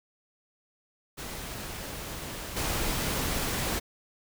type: noise with level steps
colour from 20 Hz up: pink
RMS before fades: -38 / -30 dBFS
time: 1.17-3.8 s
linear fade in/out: 20 ms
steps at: 2.56 s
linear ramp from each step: 10 ms
effects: none